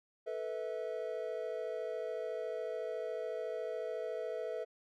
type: chord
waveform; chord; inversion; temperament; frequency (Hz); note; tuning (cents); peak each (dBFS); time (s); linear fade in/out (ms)
triangle; A suspended second; none; equal with one note detuned; 440 / 493.9 / 647.6; A4 / B4 / E5; 0 / 0 / -31; -39 / -39 / -39; 0.26-4.65; 20
effects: none